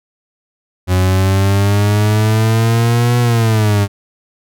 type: exponential two-way sweep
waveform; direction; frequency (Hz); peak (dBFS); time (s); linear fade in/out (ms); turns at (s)
40% pulse; up then down; 91 to 121.8 to 99.5; -9; 0.87-3.88; 50; 3.19
effects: none